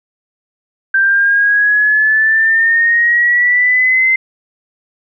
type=exponential sweep; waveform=sine; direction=up; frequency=1568 to 2075 Hz; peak=-8 dBFS; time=0.94-4.16 s; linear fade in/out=5 ms; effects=none